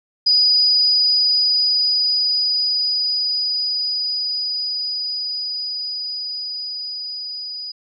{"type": "tone with level ramp", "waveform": "sine", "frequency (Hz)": 4938, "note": "D#8", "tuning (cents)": -14, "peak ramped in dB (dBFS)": [-11, -27], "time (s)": [0.26, 7.72], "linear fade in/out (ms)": 10, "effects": []}